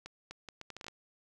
accelerating click train, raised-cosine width 0.2 ms, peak -27 dBFS, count 10, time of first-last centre 0.06-0.883 s, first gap 250 ms, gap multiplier 0.71, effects none

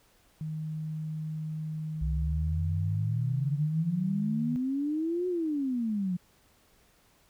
sine tone, 156 Hz, D#3, 5 cents sharp, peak -32 dBFS, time 0.41-4.56 s, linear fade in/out 0 ms
sine exponential two-way sweep, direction up then down, 61.5 to 367.7 to 173.7 Hz, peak -27 dBFS, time 2.01-6.17 s, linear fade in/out 10 ms, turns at 5.28 s
effects pink hiss -64 dBFS RMS until 7.29 s

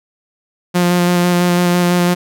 sawtooth tone with vibrato, 176.5 Hz, F3, 19 cents sharp, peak -7 dBFS, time 0.74-2.15 s, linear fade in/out 20 ms, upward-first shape square, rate 6 Hz, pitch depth 11 cents each way, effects none

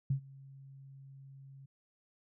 sine tone with ADSR envelope, 136.2 Hz, C#3, 30 cents flat, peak -26 dBFS, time 0.1-1.66 s, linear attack 6 ms, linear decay 93 ms, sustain -24 dB, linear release 8 ms, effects none

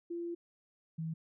sine tone pair in turn, 342.4 / 161.59 Hz, F4 / E3, -34 / -34 cents, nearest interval octave + minor second, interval 1300 cents, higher first, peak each -36 / -35 dBFS, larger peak second, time 0.1-0.35 / 0.98-1.14 s, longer first, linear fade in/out 10 ms, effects none

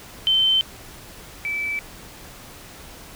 sine tone pair in turn, 3088 / 2313 Hz, G7 / D7, -27 / -27 cents, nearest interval perfect fourth, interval 500 cents, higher first, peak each -15 / -23 dBFS, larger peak first, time 0.27-0.61 / 1.45-1.79 s, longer neither, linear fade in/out 0 ms, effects pink hiss -42 dBFS RMS until 3.15 s

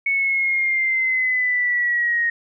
sine linear sweep, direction down, 2217 to 1864.7 Hz, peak -17 dBFS, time 0.06-2.3 s, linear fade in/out 5 ms, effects none

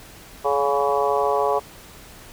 harmonic tone with a mistuned harmonic, 141.4 Hz, C#3, 35 cents sharp, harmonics 3 / 4 / 5 / 6 / 7 / 8, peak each -23 / -24 / -25 / -26 / -26 / -27 dBFS, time 0.44-1.6 s, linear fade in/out 20 ms, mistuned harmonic 6, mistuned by -28 cents, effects pink hiss -44 dBFS RMS until 2.32 s

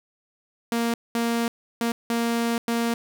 sawtooth tone bursts at uneven times, 233.1 Hz, A#3, in tune, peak -18 dBFS, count 5, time 0.72-0.94 / 1.15-1.48 / 1.81-1.92 / 2.1-2.58 / 2.68-2.94 s, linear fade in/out 2 ms, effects none

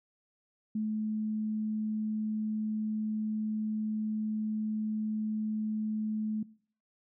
sine tone, 215.6 Hz, A3, 35 cents flat, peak -29 dBFS, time 0.75-6.43 s, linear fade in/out 5 ms, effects noise-tail reverb RT60 0.5 s tail -21 dB re dry

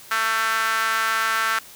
sawtooth tone with high-pass filter, 223.2 Hz, A3, 25 cents sharp, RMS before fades -22 dBFS, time 0.11-1.59 s, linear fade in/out 5 ms, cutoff 1400 Hz, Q 3.9, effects white hiss -44 dBFS RMS until 1.75 s

